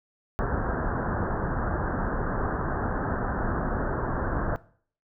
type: low-pass noise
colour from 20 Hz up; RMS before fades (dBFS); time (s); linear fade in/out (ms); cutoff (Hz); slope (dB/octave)
pink; -28; 0.39-4.56; 0; 1700; 96
effects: noise-tail reverb RT60 0.5 s tail -19 dB re dry